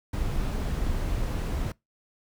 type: noise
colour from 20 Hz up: brown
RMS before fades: -28 dBFS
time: 0.13-1.72 s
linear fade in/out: 5 ms
effects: noise-tail reverb RT60 0.2 s tail -24 dB re dry